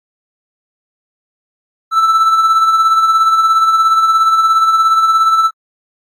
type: tone with tremolo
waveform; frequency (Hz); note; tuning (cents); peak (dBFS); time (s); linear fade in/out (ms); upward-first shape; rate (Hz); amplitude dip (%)
triangle; 1322; E6; +5; -4; 1.91-5.51; 50; sine; 17; 45
effects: AAC 64 kbps